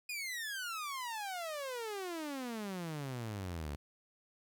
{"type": "exponential sweep", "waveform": "sawtooth", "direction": "down", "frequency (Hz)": [2500, 68.9], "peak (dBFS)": -35, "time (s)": [0.09, 3.76], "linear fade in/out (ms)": 5, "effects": ["12-bit"]}